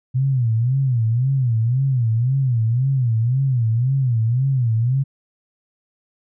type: tone with vibrato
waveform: sine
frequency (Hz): 123.47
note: B2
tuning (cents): 0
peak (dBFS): -15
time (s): 0.14-5.04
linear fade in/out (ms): 20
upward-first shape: sine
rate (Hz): 1.9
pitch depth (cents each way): 180
effects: none